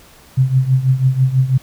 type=tone with tremolo; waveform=sine; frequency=131 Hz; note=C3; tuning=2 cents sharp; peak=-7 dBFS; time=0.37-1.58 s; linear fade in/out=10 ms; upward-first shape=triangle; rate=6.1 Hz; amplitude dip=85%; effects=pink hiss -45 dBFS RMS until 1.62 s